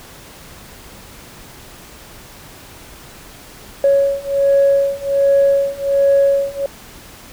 sine beating tone pair, 555 / 556.3 Hz, C#5 / C#5, +2 / +6 cents, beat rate 1.3 Hz, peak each -14 / -13 dBFS, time 3.84-6.66 s, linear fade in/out 2 ms, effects tanh soft clip ceiling -5 dBFS + pink hiss -39 dBFS RMS until 7.32 s

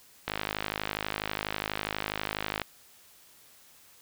click train, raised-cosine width 0.3 ms, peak -13 dBFS, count 123, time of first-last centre 0.28-2.617 s, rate 52.2 Hz, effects white hiss -57 dBFS RMS until 4.01 s

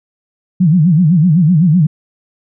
sine tone with vibrato, 166.5 Hz, E3, 18 cents sharp, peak -6 dBFS, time 0.6-1.87 s, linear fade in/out 10 ms, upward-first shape sine, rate 7.9 Hz, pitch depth 210 cents each way, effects none

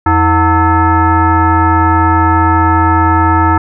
sine tone with frequency modulation, 494.4 Hz, B4, 2 cents sharp, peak -6 dBFS, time 0.06-3.58 s, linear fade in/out 5 ms, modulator 408 Hz, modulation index 2.3, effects none

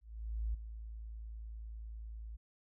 sine tone with ADSR envelope, 55 Hz, A1, in tune, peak -32 dBFS, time 0.01-2.37 s, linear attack 530 ms, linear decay 10 ms, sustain -11 dB, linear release 17 ms, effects none

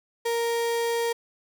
35% pulse tone, 466.2 Hz, A#4, in tune, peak -22 dBFS, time 0.25-1.13 s, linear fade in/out 10 ms, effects none

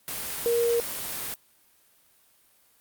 sine tone in noise, 469.8 Hz, A#4, 13 cents sharp, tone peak -21 dBFS, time 0.46-0.8 s, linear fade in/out 0 ms, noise white, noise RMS -33 dBFS, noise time 0.08-1.34 s, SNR +9 dB, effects white hiss -62 dBFS RMS until 2.8 s + Opus 32 kbps

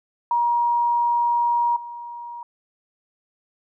sine tone with level steps, 950 Hz, A#5, 33 cents sharp, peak -17 / -32 dBFS, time 0.31-2.43 s, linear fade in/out 2 ms, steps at 1.76 s, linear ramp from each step 5 ms, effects none

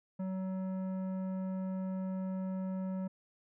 sine tone with tanh clipping, 188.2 Hz, F#3, 30 cents sharp, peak -36 dBFS, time 0.19-3.08 s, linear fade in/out 10 ms, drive 12 dB, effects none

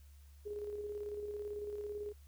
sine tone with tremolo, 415.3 Hz, G#4, in tune, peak -38 dBFS, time 0.45-2.13 s, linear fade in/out 20 ms, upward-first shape square, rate 18 Hz, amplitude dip 35%, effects added 71 Hz sine -55 dBFS peak until 2.27 s + white hiss -70 dBFS RMS until 2.27 s

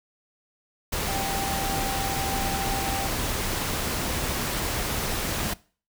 sine tone in noise, 784 Hz, G5, in tune, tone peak -30 dBFS, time 1.08-3.08 s, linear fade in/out 10 ms, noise pink, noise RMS -28 dBFS, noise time 0.92-5.54 s, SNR -5 dB, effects noise-tail reverb RT60 0.4 s tail -21 dB re dry

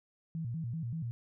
sine tone with vibrato, 138.59 Hz, C#3, in tune, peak -34 dBFS, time 0.35-1.11 s, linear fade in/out 0 ms, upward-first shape square, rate 5.2 Hz, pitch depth 280 cents each way, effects none

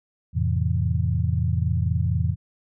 sine chord, F major seventh, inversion none, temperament equal with one note detuned, 86.06 / 110 / 130.81 / 164.81 Hz, F2 / A2 / C3 / E3, -25 / 0 / 0 / 0 cents, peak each -23 / -25 / -27 / -28 dBFS, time 0.33-2.36 s, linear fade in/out 50 ms, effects none

